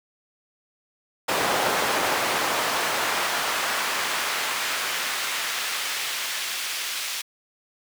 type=noise with high-pass filter sweep; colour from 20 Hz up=brown; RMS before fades=-26 dBFS; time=1.28-7.22 s; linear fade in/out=10 ms; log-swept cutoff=610 to 3000 Hz; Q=0.76; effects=none